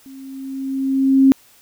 sine tone with level ramp, 268.5 Hz, C4, 45 cents sharp, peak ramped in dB -36 to -6 dBFS, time 0.06-1.32 s, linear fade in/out 0 ms, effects white hiss -51 dBFS RMS until 1.61 s

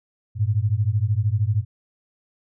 sine beating tone pair, 99.2 / 112.2 Hz, G2 / A2, +21 / +34 cents, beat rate 13 Hz, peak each -21 dBFS, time 0.35-1.65 s, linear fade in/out 50 ms, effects none

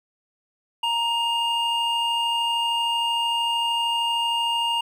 triangle tone pair together, 932.3 / 2830 Hz, A#5 / F7, 0 / +22 cents, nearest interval octave + perfect fifth, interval 1922 cents, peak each -22 / -22 dBFS, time 0.83-4.81 s, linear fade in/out 5 ms, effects none

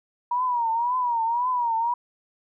sine tone with vibrato, 955 Hz, A#5, 42 cents sharp, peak -21 dBFS, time 0.31-1.94 s, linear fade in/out 5 ms, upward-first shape triangle, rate 1.9 Hz, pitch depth 120 cents each way, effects none

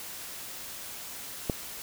click, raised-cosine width 2 ms, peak -13 dBFS, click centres 1.498 s, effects white hiss -41 dBFS RMS until 1.82 s

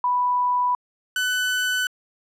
sine / 30% pulse tone pair in turn, 987.8 / 1498.8 Hz, B5 / F#6, 0 / +22 cents, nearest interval perfect fifth, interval 722 cents, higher second, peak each -18 dBFS, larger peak neither, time 0.04-0.75 / 1.16-1.87 s, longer neither, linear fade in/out 2 ms, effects low-pass 12000 Hz 12 dB/octave

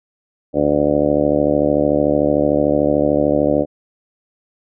harmonic tone, 73.42 Hz, D2, in tune, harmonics 1 / 2 / 3 / 4 / 5 / 6 / 7 / 8 / 9 / 10, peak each -30 / -26 / -25 / -18 / -23 / -25 / -19 / -18 / -29 / -30 dBFS, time 0.53-3.66 s, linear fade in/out 50 ms, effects none

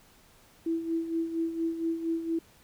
sine tone with tremolo, 329.6 Hz, E4, in tune, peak -25 dBFS, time 0.66-2.39 s, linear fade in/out 5 ms, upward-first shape sine, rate 4.3 Hz, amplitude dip 65%, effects pink hiss -59 dBFS RMS until 2.63 s

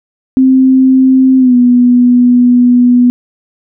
sine tone with pitch glide, 261.6 to 245.5 Hz, C4 to B3, 0 to -10 cents, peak -3 dBFS, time 0.37-3.1 s, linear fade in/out 0 ms, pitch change -110 cents, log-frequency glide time 1.38-1.55 s, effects none

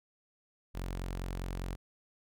sawtooth tone, 44.98 Hz, F#1, 48 cents flat, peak -32 dBFS, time 0.74-1.76 s, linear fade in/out 20 ms, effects none

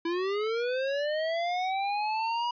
square linear sweep, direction up, 330 to 968 Hz, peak -28 dBFS, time 0.05-2.51 s, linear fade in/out 5 ms, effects resampled to 11025 Hz

